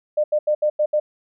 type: tone bursts at uneven times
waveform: sine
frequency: 603 Hz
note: D5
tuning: 46 cents sharp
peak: -15 dBFS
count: 6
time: 0.17-0.24 / 0.32-0.39 / 0.47-0.55 / 0.62-0.7 / 0.79-0.86 / 0.93-1 s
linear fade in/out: 10 ms
effects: none